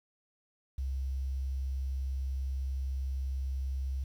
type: tone with quantisation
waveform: sine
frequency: 66.4 Hz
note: C2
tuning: 26 cents sharp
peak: -31 dBFS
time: 0.78-4.04 s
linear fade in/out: 5 ms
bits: 10
effects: none